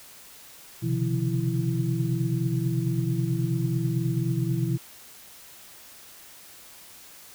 sine tone cluster, 126.8 / 136 / 151.2 / 170.6 / 331.3 Hz, B2 / C#3 / D#3 / F3 / E4, +46 / -33 / -49 / -40 / +9 cents, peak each -26 / -33 / -32 / -29 / -32 dBFS, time 0.82-4.78 s, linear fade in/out 20 ms, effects white hiss -48 dBFS RMS until 7.34 s

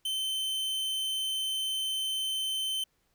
45% pulse tone, 3082 Hz, G7, 30 cents flat, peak -29 dBFS, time 0.05-2.84 s, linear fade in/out 5 ms, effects pink hiss -73 dBFS RMS until 3.14 s

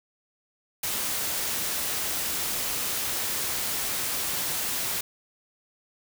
white noise, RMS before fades -29 dBFS, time 0.83-5.01 s, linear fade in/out 5 ms, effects none

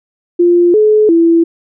sine tone with pitch steps, 348.6 / 427.5 / 333.7 Hz, F4 / A4 / E4, -3 / -50 / +21 cents, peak -5 dBFS, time 0.39-1.44 s, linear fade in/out 10 ms, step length 350 ms, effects none

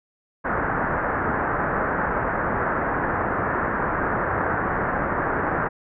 white low-pass noise, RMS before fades -24 dBFS, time 0.44-5.69 s, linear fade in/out 20 ms, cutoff 1700 Hz, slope 48 dB/octave, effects none

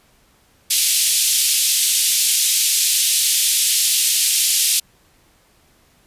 white band-pass noise, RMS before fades -17 dBFS, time 0.7-4.8 s, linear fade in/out 10 ms, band 2800 to 12000 Hz, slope 24 dB/octave, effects pink hiss -56 dBFS RMS until 6.06 s + resampled to 32000 Hz

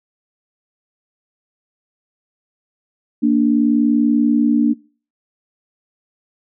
sine tone pair together, 232.1 / 292.4 Hz, A#3 / D4, -7 / -7 cents, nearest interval major third, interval 400 cents, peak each -14 dBFS, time 3.22-4.74 s, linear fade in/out 20 ms, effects noise-tail reverb RT60 0.4 s tail -23 dB re dry

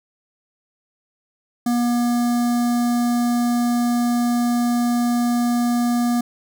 square tone with notch filter, 240 Hz, B3, 49 cents flat, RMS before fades -19 dBFS, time 1.66-6.21 s, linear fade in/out 5 ms, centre 2600 Hz, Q 0.72, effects none

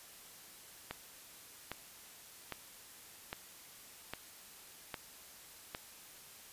click train, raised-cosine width 0.3 ms, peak -23 dBFS, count 7, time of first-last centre 0.91-5.749 s, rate 1.24 Hz, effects white hiss -55 dBFS RMS until 6.52 s + resampled to 32000 Hz

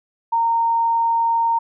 sine tone, 922 Hz, A#5, 19 cents flat, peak -15 dBFS, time 0.32-1.59 s, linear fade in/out 10 ms, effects none

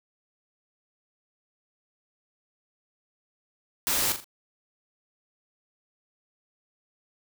white noise with echo, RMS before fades -26 dBFS, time 3.87-4.12 s, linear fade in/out 0 ms, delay 41 ms, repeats 3, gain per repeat -8 dB, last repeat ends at 4.243 s, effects none

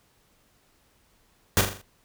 pink noise with echo, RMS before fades -19 dBFS, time 1.57-1.61 s, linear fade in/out 0 ms, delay 41 ms, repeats 5, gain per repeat -6 dB, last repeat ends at 1.815 s, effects pink hiss -64 dBFS RMS until 2.04 s

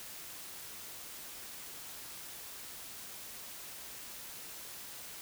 silence, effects white hiss -47 dBFS RMS until 5.21 s

